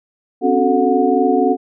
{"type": "tone cluster", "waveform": "sine", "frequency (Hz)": [257.4, 281, 370.4, 438.1, 726], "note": ["C4", "C#4", "F#4", "A4", "F#5"], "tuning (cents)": [-28, 24, 2, -7, -33], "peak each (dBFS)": -18, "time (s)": [0.41, 1.57], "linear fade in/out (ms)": 50, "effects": []}